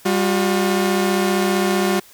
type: tone pair together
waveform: sawtooth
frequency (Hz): 197.38 / 359.5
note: G3 / F#4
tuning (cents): +12 / -50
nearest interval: minor seventh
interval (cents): 1038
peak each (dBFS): -15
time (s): 0.05-2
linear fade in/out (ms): 10
effects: white hiss -47 dBFS RMS until 2.13 s